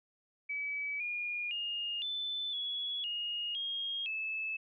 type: tone with pitch steps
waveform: sine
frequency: 2288 / 2429 / 2840 / 3517 / 3372 / 2861 / 3251 / 2612 Hz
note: D7 / D#7 / F7 / A7 / G#7 / F7 / G#7 / E7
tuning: -46 / -42 / +28 / -1 / +26 / +41 / -38 / -17 cents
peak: -34 dBFS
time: 0.49-4.57 s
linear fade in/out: 10 ms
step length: 510 ms
effects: none